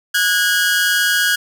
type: tone pair together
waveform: sawtooth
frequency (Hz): 1459 / 1637.7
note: F#6 / G#6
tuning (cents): -25 / -25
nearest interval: major second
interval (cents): 200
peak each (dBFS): -14 / -12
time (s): 0.14-1.36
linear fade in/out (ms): 10
effects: none